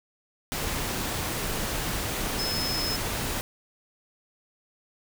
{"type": "tone in noise", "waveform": "sine", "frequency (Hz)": 5180, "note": "E8", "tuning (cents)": -31, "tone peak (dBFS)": -29, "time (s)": [2.39, 2.96], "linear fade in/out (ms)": 0, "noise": "pink", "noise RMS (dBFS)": -30, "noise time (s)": [0.52, 3.41], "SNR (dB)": -2, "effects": []}